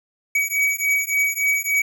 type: beating tone pair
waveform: square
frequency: 2266 / 2269.5 Hz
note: C#7 / C#7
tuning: +37 / +40 cents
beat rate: 3.5 Hz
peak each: -22 dBFS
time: 0.35-1.82 s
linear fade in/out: 5 ms
effects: none